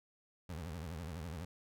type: tone with vibrato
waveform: 25% pulse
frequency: 82.41 Hz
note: E2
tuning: in tune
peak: -38 dBFS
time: 0.49-1.45 s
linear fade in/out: 5 ms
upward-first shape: triangle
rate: 12 Hz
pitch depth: 220 cents each way
effects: none